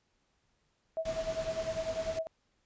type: tone with tremolo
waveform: sine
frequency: 647 Hz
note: E5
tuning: 32 cents flat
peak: -29 dBFS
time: 0.97-2.27 s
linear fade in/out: 0 ms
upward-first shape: sine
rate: 10 Hz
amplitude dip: 85%
type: noise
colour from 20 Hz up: pink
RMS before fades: -43 dBFS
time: 1.05-2.19 s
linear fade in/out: 5 ms
effects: pink hiss -75 dBFS RMS until 2.65 s + resampled to 16000 Hz